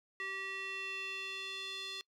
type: tone with band-pass filter sweep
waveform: square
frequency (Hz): 385.7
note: G4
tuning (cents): -28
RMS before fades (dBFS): -42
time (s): 0.2-2.01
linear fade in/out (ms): 0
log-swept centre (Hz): 2100 to 3800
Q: 3.6
effects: noise-tail reverb RT60 0.1 s tail -24 dB re dry